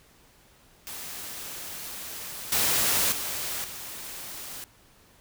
white noise with level steps, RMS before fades -38 / -24 / -32 / -39 dBFS, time 0.87-4.64 s, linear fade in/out 0 ms, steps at 2.52 / 3.12 / 3.64 s, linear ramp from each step 2 ms, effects pink hiss -58 dBFS RMS until 5.2 s

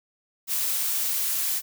blue noise, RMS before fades -26 dBFS, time 0.47-1.62 s, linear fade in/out 50 ms, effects none

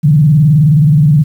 sine tone with vibrato, 149.4 Hz, D3, 30 cents sharp, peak -4 dBFS, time 0.03-1.24 s, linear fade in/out 20 ms, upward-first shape square, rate 19 Hz, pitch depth 130 cents each way, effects 7-bit

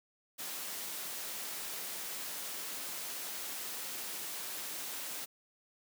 white noise, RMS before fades -41 dBFS, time 0.38-5.26 s, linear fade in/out 20 ms, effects high-pass 200 Hz 12 dB/octave

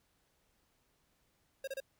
square tone bursts, 540 Hz, C#5, 45 cents flat, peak -38 dBFS, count 3, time 1.64-1.803 s, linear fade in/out 5 ms, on 35 ms, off 29 ms, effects pink hiss -75 dBFS RMS until 1.99 s

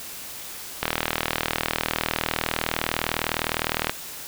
click train, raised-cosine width 0.3 ms, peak -5 dBFS, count 123, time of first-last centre 0.83-3.895 s, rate 39.8 Hz, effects white hiss -37 dBFS RMS until 4.27 s

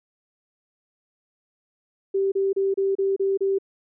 sine tone bursts, 390 Hz, G4, 9 cents flat, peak -19 dBFS, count 7, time 2.14-3.586 s, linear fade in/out 10 ms, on 180 ms, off 31 ms, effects none

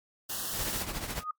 white band-stop noise, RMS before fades -35 dBFS, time 0.29-0.83 s, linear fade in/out 10 ms, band 1900 to 2700 Hz, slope 96 dB/octave
pink noise with tremolo, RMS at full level -33 dBFS, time 0.52-1.24 s, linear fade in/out 50 ms, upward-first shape triangle, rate 14 Hz, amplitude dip 70%
sine tone with exponential growth, 1241 Hz, D#6, 5 cents flat, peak -28 dBFS, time 1.1-1.31 s, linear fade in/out 5 ms, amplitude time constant 44 ms
effects noise-tail reverb RT60 0.1 s tail -20 dB re dry + MP3 96 kbps

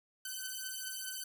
5% pulse beating tone pair, 1521 / 1525.8 Hz, F#6 / G6, +47 / -47 cents, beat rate 4.8 Hz, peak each -31 dBFS, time 0.25-1.24 s, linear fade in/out 5 ms, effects none

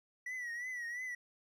triangle tone with vibrato, 1945 Hz, B6, 27 cents flat, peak -37 dBFS, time 0.26-1.15 s, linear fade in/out 5 ms, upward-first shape triangle, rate 2.9 Hz, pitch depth 90 cents each way, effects none

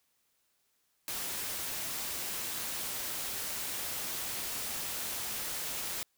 white noise, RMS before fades -37 dBFS, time 1.08-6.03 s, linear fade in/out 0 ms, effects white hiss -75 dBFS RMS until 6.17 s

